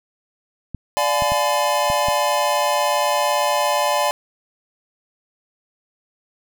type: clicks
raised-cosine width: 5 ms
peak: -16 dBFS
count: 5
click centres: 0.747 / 1.222 / 1.32 / 1.901 / 2.085 s
type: chord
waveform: square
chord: D diminished seventh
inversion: none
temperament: just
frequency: 587.3 / 704.8 / 845.8 / 1014.9 Hz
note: D5 / F5 / Ab5 / Cb6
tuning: 0 / +16 / +31 / +47 cents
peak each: -22 / -26 / -23 / -23 dBFS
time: 0.97-4.11 s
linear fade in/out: 0 ms
effects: none